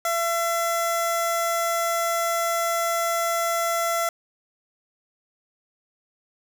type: tone with notch filter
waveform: 15% pulse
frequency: 675 Hz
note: E5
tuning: 41 cents sharp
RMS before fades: -24 dBFS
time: 0.05-4.09 s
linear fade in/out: 2 ms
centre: 2600 Hz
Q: 1.6
effects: none